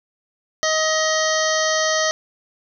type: harmonic tone with a mistuned harmonic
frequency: 630 Hz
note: D#5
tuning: 21 cents sharp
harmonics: 1 / 2 / 3 / 5 / 6 / 7 / 8 / 9 / 10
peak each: -21 / -25 / -23 / -29 / -33 / -28 / -31 / -28 / -28 dBFS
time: 0.63-2.11 s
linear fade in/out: 0 ms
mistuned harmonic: 10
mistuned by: -21 cents
effects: none